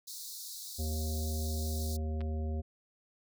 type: high-pass noise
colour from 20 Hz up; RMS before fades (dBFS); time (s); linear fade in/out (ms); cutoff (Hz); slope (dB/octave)
pink; -44; 0.07-1.97; 10; 3800; 96
type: harmonic tone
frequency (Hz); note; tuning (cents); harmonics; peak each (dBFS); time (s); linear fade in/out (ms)
77.9; D#2; +3; 1 / 3 / 5 / 7 / 9; -32 / -42 / -46 / -49 / -51; 0.78-2.62; 20
type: clicks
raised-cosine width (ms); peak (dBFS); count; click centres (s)
0.3; -33; 2; 2.207 / 2.214
effects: none